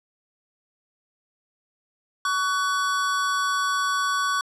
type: tone pair together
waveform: square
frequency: 1130 / 1494 Hz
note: C#6 / F#6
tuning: +33 / +16 cents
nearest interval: perfect fourth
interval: 483 cents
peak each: -24 / -27 dBFS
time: 2.25-4.41 s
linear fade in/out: 2 ms
effects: low-pass 9000 Hz 12 dB/octave